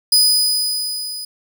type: tone with level ramp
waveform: sawtooth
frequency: 4978 Hz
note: D#8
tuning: in tune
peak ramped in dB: -6 to -24 dBFS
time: 0.12-1.25 s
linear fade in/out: 5 ms
effects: none